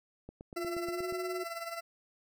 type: click train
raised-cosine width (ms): 2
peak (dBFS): -32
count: 8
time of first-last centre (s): 0.29-1.124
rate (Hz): 8.39
type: tone with pitch glide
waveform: sine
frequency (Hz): 349.2 to 365.5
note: F4 to F#4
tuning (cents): 0 to -21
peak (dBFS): -35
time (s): 0.56-1.44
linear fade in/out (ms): 10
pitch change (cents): +79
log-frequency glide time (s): 0.88-1.06
type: tone with tremolo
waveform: 20% pulse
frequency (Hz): 673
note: E5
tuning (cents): +36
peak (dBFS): -30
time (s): 0.56-1.81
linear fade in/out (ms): 10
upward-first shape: triangle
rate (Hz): 19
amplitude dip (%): 70
effects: none